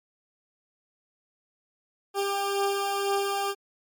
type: beating tone pair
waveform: 20% pulse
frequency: 396.3 / 398.3 Hz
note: G4 / G4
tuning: +19 / +28 cents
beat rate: 2 Hz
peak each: -27 / -21 dBFS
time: 2.14-3.55 s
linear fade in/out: 50 ms
effects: MP3 96 kbps